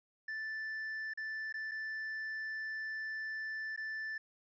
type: tone with dropouts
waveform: triangle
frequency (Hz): 1760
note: A6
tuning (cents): 0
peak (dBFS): -36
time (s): 0.28-4.18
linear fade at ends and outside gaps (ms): 5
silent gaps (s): 1.137-1.174 / 1.526-1.54 / 1.713-1.716 / 3.763-3.775
effects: resampled to 16000 Hz + 13-bit